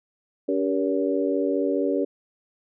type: harmonic tone with a mistuned harmonic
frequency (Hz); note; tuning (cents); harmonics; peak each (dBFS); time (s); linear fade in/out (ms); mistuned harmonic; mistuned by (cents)
94.7; F#2; +41; 3 / 4 / 5 / 6; -25 / -26 / -27 / -28; 0.48-2.05; 10; 4; +46
effects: none